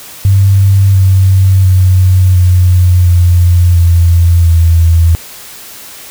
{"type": "tone with pitch steps", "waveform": "sine", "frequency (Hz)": [97.8, 95.18, 92.63, 90.15, 87.74, 85.39, 83.1], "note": ["G2", "F#2", "F#2", "F#2", "F2", "F2", "E2"], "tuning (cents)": [-4, 49, 2, -45, 9, -38, 15], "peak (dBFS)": -3, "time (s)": [0.25, 5.15], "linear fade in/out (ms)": 0, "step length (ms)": 700, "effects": ["white hiss -30 dBFS RMS until 6.1 s"]}